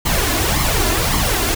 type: noise with flanger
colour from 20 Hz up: pink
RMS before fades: -17 dBFS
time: 0.05-1.55 s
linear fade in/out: 10 ms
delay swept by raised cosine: 0.94 to 2.94 ms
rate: 1.8 Hz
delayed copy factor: +0.65
effects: none